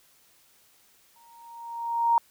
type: tone with exponential growth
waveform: sine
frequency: 932.3 Hz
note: A#5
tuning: in tune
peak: -16 dBFS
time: 1.16-2.18 s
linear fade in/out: 1 ms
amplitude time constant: 220 ms
effects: white hiss -61 dBFS RMS until 2.3 s